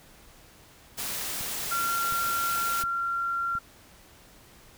white noise, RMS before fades -33 dBFS, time 0.97-2.84 s, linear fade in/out 20 ms
click train, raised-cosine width 5 ms, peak -30 dBFS, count 4, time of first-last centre 1.41-3.553 s, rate 1.4 Hz
sine tone, 1376 Hz, F6, 26 cents flat, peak -26 dBFS, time 1.71-3.59 s, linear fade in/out 10 ms
effects pink hiss -54 dBFS RMS until 4.77 s

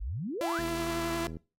sine exponential sweep, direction up, 42.29 to 1864.7 Hz, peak -32 dBFS, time 0-0.61 s, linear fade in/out 20 ms
sawtooth tone with vibrato, 335.9 Hz, E4, 33 cents sharp, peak -27 dBFS, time 0.41-1.27 s, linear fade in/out 0 ms, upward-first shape triangle, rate 11 Hz, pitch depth 20 cents each way
click train, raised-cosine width 3 ms, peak -29 dBFS, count 64, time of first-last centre 0.59-1.369 s, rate 80.9 Hz
effects noise-tail reverb RT60 0.3 s tail -20 dB re dry + AAC 48 kbps

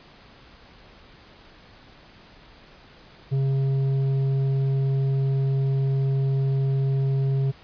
sine tone with tanh clipping, 135.7 Hz, C#3, 36 cents flat, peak -21 dBFS, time 3.31-7.52 s, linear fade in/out 20 ms, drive 7 dB, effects pink hiss -50 dBFS RMS until 7.63 s + resampled to 11025 Hz

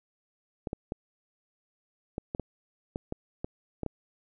clicks, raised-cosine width 2 ms, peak -19 dBFS, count 11, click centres 0.672 / 0.731 / 0.921 / 2.181 / 2.349 / 2.397 / 2.959 / 3.124 / 3.445 / 3.833 / 3.863 s, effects none

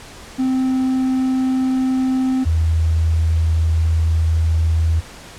triangle / sine tone pair in turn, 259.9 / 81.16 Hz, C4 / E2, -11 / -26 cents, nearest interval octave + minor sixth, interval 2015 cents, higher first, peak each -13 dBFS, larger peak neither, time 0.38-2.45 / 2.45-5.01 s, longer second, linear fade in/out 20 ms, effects pink hiss -38 dBFS RMS until 5.38 s + low-pass 9000 Hz 12 dB/octave

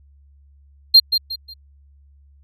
triangle tone with echo, 4194 Hz, C8, 3 cents sharp, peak -3 dBFS, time 0.94-1 s, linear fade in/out 10 ms, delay 180 ms, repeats 3, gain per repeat -10 dB, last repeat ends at 1.54 s, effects tanh soft clip ceiling 0 dBFS + added 70 Hz sine -48 dBFS peak until 2.43 s

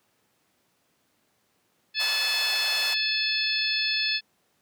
harmonic tone, 866 Hz, A5, 28 cents flat, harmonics 2 / 3 / 4 / 5 / 6, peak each -33 / -29 / -30 / -28 / -31 dBFS, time 1.94-4.21 s, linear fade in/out 50 ms
pink band-pass noise, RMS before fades -35 dBFS, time 1.99-2.95 s, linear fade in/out 20 ms, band 620 to 16000 Hz, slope 24 dB/octave
effects pink hiss -69 dBFS RMS until 4.61 s + high-pass 150 Hz 12 dB/octave

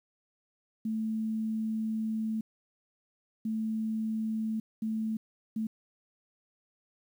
sine tone bursts at uneven times, 220 Hz, A3, in tune, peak -29 dBFS, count 4, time 0.85-2.41 / 3.45-4.6 / 4.82-5.17 / 5.56-5.67 s, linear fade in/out 5 ms, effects 10-bit

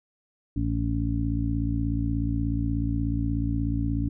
harmonic tone, 56.6 Hz, A1, 50 cents sharp, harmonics 1 / 2 / 3 / 4 / 5, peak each -28 / -28 / -38 / -34 / -29 dBFS, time 0.56-4.09 s, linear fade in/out 5 ms, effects none

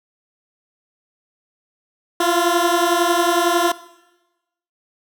15% pulse beating tone pair, 340 / 351 Hz, F4 / F4, -46 / +9 cents, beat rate 11 Hz, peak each -12 dBFS, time 2.2-3.72 s, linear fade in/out 5 ms, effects noise-tail reverb RT60 1.0 s tail -18 dB re dry

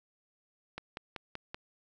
click train, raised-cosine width 0.3 ms, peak -23 dBFS, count 5, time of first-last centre 0.78-1.545 s, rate 5.23 Hz, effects none

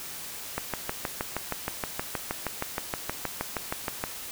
click train, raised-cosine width 0.5 ms, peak -13 dBFS, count 23, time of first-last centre 0.58-4.039 s, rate 6.36 Hz, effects white hiss -39 dBFS RMS until 4.31 s

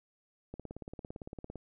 click train, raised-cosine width 2 ms, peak -29 dBFS, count 19, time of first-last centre 0.54-1.557 s, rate 17.7 Hz, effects none

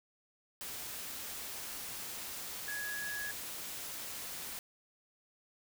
sine tone in noise, 1675 Hz, G#6, 14 cents sharp, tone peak -38 dBFS, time 2.68-3.31 s, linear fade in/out 0 ms, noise white, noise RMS -43 dBFS, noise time 0.61-4.59 s, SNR +2 dB, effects none

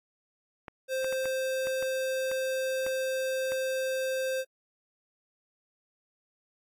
clicks, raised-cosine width 0.5 ms, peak -25 dBFS, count 9, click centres 0.682 / 1.045 / 1.126 / 1.256 / 1.671 / 1.826 / 2.315 / 2.865 / 3.52 s
square tone, 524 Hz, C5, 2 cents sharp, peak -29 dBFS, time 0.88-4.45 s, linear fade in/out 50 ms
effects AAC 64 kbps

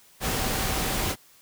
sine tone in noise, 768 Hz, G5, 36 cents flat, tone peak -37 dBFS, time 0.2-1.16 s, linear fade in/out 50 ms, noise pink, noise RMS -27 dBFS, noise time 0.2-1.16 s, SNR -13 dB, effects white hiss -56 dBFS RMS until 1.41 s

